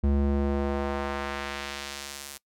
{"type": "tone with band-pass filter sweep", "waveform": "square", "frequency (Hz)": 70.1, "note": "C#2", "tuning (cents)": 20, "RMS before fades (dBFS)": -29, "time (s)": [0.03, 2.38], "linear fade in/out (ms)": 10, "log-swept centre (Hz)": [150, 11000], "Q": 0.7, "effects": ["noise-tail reverb RT60 0.1 s tail -22 dB re dry"]}